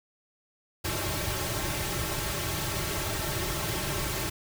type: noise with comb filter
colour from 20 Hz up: pink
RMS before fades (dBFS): -31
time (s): 0.84-4.3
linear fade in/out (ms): 10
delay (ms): 4.1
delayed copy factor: -0.9
effects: none